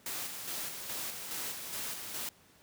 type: noise with tremolo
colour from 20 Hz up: white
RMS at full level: -38 dBFS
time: 0.06-2.29 s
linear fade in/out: 2 ms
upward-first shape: square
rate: 2.4 Hz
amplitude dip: 40%
effects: pink hiss -62 dBFS RMS until 2.62 s + high-pass 80 Hz 12 dB/octave